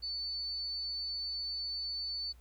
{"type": "tone", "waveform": "sine", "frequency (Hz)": 4496, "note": "C#8", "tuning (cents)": 24, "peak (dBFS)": -35, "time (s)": [0.02, 2.33], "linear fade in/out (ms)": 20, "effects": ["added 60 Hz sine -54 dBFS peak until 2.4 s", "pink hiss -68 dBFS RMS until 2.4 s"]}